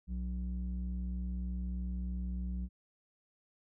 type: tone with low-pass filter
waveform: square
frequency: 61.6 Hz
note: B1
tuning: 4 cents flat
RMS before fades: -37 dBFS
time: 0.07-2.69 s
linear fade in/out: 50 ms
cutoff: 150 Hz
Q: 6.1
effects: none